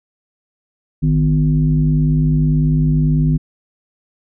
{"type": "tone with frequency modulation", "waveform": "sine", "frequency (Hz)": 153.7, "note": "D#3", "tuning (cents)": -21, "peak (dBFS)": -11, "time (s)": [1.02, 3.38], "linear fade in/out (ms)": 20, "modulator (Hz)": 98.2, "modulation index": 0.79, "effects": []}